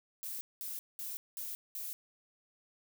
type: noise bursts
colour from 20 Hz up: violet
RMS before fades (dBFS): -41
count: 5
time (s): 0.23-1.93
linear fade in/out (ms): 0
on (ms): 180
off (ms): 200
effects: none